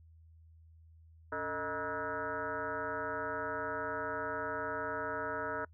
sine tone with frequency modulation, 957 Hz, A#5, 45 cents sharp, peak -34 dBFS, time 1.32-5.65 s, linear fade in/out 5 ms, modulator 169 Hz, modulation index 3.7, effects noise-tail reverb RT60 0.1 s tail -26 dB re dry + added 81 Hz sine -56 dBFS peak until 5.73 s

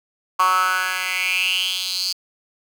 10% pulse tone with high-pass filter sweep, 185 Hz, F#3, in tune, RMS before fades -21 dBFS, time 0.39-2.13 s, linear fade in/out 10 ms, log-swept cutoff 1100 to 4700 Hz, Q 6.7, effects 8-bit

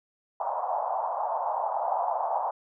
white band-pass noise, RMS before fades -29 dBFS, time 0.4-2.51 s, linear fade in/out 5 ms, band 640 to 960 Hz, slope 48 dB/octave, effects none

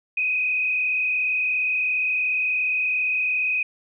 sine tone with frequency modulation, 2506 Hz, D#7, 12 cents sharp, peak -20 dBFS, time 0.17-3.63 s, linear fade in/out 5 ms, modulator 37.2 Hz, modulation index 1.4, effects none

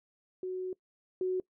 sine tone pair in turn, 370 / 370 Hz, F#4 / F#4, 0 / 0 cents, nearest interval unison, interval 0 cents, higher neither, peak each -33 / -28 dBFS, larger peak second, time 0.43-0.73 / 1.21-1.4 s, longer first, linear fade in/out 2 ms, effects noise-tail reverb RT60 0.1 s tail -22 dB re dry

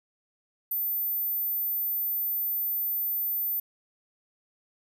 sine tone, 14080 Hz, A9, in tune, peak -26 dBFS, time 0.71-3.6 s, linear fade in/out 5 ms, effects none

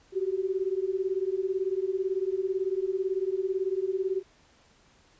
sine beating tone pair, 371.1 / 389.1 Hz, F#4 / G4, +5 / -13 cents, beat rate 18 Hz, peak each -29 dBFS, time 0.12-4.23 s, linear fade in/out 50 ms, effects pink hiss -61 dBFS RMS until 5.19 s + resampled to 16000 Hz

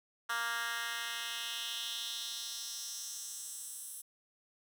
10% pulse tone with high-pass filter sweep, 233.1 Hz, A#3, in tune, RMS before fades -40 dBFS, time 0.29-4.02 s, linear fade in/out 10 ms, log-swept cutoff 1400 to 10000 Hz, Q 2.2, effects none

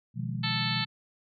sine chord, F half-diminished seventh, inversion second, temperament equal, 123.47 / 155.56 / 174.61 / 207.7 Hz, Cb3 / Eb3 / F3 / Ab3, 0 / 0 / 0 / 0 cents, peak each -33 / -37 / -37 / -38 dBFS, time 0.14-0.86 s, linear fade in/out 50 ms
harmonic tone, 440 Hz, A4, in tune, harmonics 2 / 3 / 4 / 5 / 6 / 7 / 8 / 9 / 10, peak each -39 / -39 / -37 / -38 / -38 / -37 / -37 / -36 / -35 dBFS, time 0.43-0.85 s, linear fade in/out 10 ms
effects none

